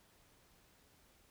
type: silence
effects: pink hiss -68 dBFS RMS until 1.3 s